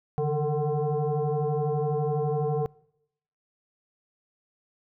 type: tone with frequency modulation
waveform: sine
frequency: 155 Hz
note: D#3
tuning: 6 cents flat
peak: -23 dBFS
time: 0.18-2.66 s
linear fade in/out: 0 ms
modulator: 298 Hz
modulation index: 1.8
effects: noise-tail reverb RT60 0.8 s tail -25 dB re dry